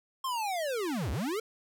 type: linear two-way sweep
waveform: square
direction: down then up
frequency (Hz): 1081 to 57.8 to 464.8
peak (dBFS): -31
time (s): 0.24-1.4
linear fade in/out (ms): 5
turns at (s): 1.11
effects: none